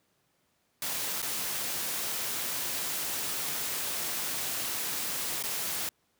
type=noise with dropouts; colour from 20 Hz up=white; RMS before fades=-33 dBFS; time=0.82-5.89 s; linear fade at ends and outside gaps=1 ms; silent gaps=1.219-1.227 / 5.426-5.437 s; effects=pink hiss -72 dBFS RMS until 6.19 s + high-pass 100 Hz 12 dB/octave